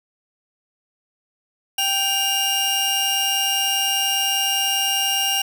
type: tone pair together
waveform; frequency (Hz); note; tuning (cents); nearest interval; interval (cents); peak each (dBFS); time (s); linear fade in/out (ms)
sawtooth; 784 / 2825; G5 / F7; 0 / +19; octave + minor seventh; 2219; -22 / -16; 1.78-5.42; 5
effects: none